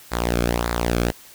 sawtooth tone with flanger, 59 Hz, A#1, 22 cents sharp, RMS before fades -22 dBFS, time 0.11-1.12 s, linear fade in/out 20 ms, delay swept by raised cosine 0.33 to 1.07 ms, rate 1.7 Hz, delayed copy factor -0.7, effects white hiss -46 dBFS RMS until 1.34 s

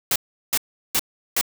white noise bursts, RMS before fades -20 dBFS, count 4, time 0.11-1.412 s, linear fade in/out 2 ms, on 48 ms, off 370 ms, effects none

